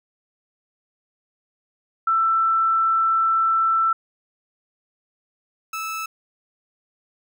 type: tone pair in turn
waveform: sine / 30% pulse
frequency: 1332 / 1309.1 Hz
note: E6 / E6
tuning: +18 / -12 cents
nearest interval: unison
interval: 30 cents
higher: first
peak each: -16 / -24 dBFS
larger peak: first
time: 2.07-3.93 / 5.73-6.06 s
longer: first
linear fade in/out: 5 ms
effects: none